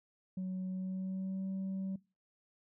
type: tone with pitch glide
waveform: sine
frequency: 186 to 191.45 Hz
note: F#3 to G3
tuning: +9 to -41 cents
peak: -33 dBFS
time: 0.37-1.96 s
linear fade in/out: 5 ms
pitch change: +50 cents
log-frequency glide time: 0.69-1.47 s
effects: noise-tail reverb RT60 0.3 s tail -23 dB re dry + tanh soft clip ceiling -34 dBFS